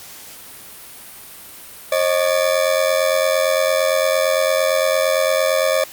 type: ring-modulated tone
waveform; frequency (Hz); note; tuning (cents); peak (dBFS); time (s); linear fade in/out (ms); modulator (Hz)
40% pulse; 580; D5; -22; -11; 1.92-5.84; 0; 44.4
effects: white hiss -38 dBFS RMS until 5.92 s + Opus 48 kbps